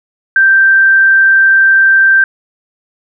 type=tone; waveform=sine; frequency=1568 Hz; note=G6; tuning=in tune; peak=-4 dBFS; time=0.36-2.24 s; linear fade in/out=2 ms; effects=none